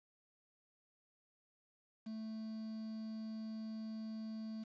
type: tone with quantisation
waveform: triangle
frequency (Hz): 220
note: A3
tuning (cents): 0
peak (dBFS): -40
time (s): 2.06-4.64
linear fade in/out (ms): 10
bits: 10
effects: resampled to 16000 Hz